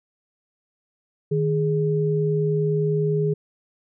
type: tone pair together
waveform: sine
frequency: 155.02 / 415.3 Hz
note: D#3 / G#4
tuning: -6 / 0 cents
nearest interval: octave + perfect fourth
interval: 1706 cents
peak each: -21 / -22 dBFS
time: 1.31-3.34 s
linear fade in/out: 10 ms
effects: none